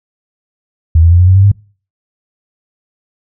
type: tone with pitch steps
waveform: sine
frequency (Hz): 80.9 / 83.9 / 87.01 / 90.23 / 93.58 / 97.04 / 100.64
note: E2 / E2 / F2 / F#2 / F#2 / G2 / G2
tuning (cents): -32 / +31 / -6 / -43 / +20 / -17 / +46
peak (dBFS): -3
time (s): 0.95-1.517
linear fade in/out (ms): 5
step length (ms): 81
effects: noise-tail reverb RT60 0.4 s tail -25 dB re dry